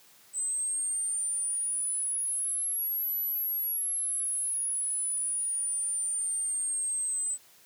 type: exponential two-way sweep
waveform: sine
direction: up then down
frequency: 8030 to 11910 to 8030 Hz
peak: -28 dBFS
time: 0.33-7.38 s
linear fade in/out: 50 ms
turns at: 3.18 s
effects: white hiss -58 dBFS RMS until 7.65 s + high-pass 100 Hz 12 dB/octave